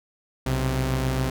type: tone pair together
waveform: sawtooth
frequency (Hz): 61.74 / 130.82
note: B1 / C3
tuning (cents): 0 / 0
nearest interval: octave + minor second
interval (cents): 1300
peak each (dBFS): -23 / -20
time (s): 0.46-1.3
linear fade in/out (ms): 5
effects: none